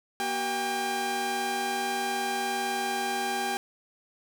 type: tone cluster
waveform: sawtooth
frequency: 239.5 / 380 / 800 Hz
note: A#3 / F#4 / G5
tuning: +47 / +46 / +35 cents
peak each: -34 / -31 / -25 dBFS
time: 0.2-3.57 s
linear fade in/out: 0 ms
effects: none